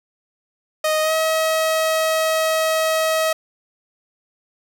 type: tone with pitch glide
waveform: sawtooth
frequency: 622.3 to 638 Hz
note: D#5 to D#5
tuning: 0 to +43 cents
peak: -13 dBFS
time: 0.84-3.33 s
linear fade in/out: 5 ms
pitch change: +43 cents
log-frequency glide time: 1.02-1.13 s
effects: none